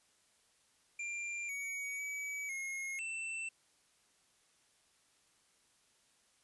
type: tone with pitch steps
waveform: square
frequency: 2381 / 2249 / 2280 / 2156 / 2675 Hz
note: D7 / C#7 / C#7 / C#7 / E7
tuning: +23 / +24 / +48 / -49 / +25 cents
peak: -39 dBFS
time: 0.99-3.49 s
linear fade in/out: 5 ms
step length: 500 ms
effects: white hiss -71 dBFS RMS until 6.43 s + resampled to 24000 Hz